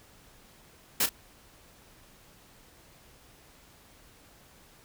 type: noise with echo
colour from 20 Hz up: white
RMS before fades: -25 dBFS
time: 1-1.06 s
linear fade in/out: 5 ms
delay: 33 ms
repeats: 1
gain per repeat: -11 dB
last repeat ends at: 1.093 s
effects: pink hiss -57 dBFS RMS until 4.84 s